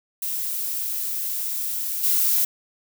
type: noise with level steps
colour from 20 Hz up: violet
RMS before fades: -27 / -20 dBFS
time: 0.22-2.45 s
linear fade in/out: 5 ms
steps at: 2.03 s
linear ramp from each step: 10 ms
effects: none